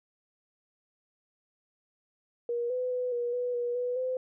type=tone with pitch steps; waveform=sine; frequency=475.6 / 503 / 498.8 / 480.2 / 492.4 / 481.9 / 493 / 512 Hz; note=A#4 / B4 / B4 / B4 / B4 / B4 / B4 / C5; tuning=+35 / +32 / +17 / -49 / -5 / -43 / -3 / -38 cents; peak=-28 dBFS; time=2.49-4.17 s; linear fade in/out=2 ms; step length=210 ms; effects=none